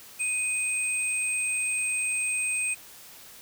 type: tone pair together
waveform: sine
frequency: 2500 / 8409 Hz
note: D#7 / C9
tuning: +8 / +8 cents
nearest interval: octave + major sixth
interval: 2100 cents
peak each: -28 dBFS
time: 0.19-2.75 s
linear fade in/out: 20 ms
effects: white hiss -48 dBFS RMS until 3.41 s